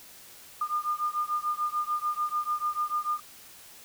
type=beating tone pair; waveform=sine; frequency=1208 / 1214.8 Hz; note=D6 / D#6; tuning=+48 / -42 cents; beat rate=6.8 Hz; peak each=-30 / -30 dBFS; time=0.61-3.2 s; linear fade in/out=5 ms; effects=white hiss -50 dBFS RMS until 3.84 s